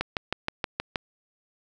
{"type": "click train", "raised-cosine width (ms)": 0.3, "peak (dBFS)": -10, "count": 7, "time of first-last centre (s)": [0.01, 0.958], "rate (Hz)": 6.33, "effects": []}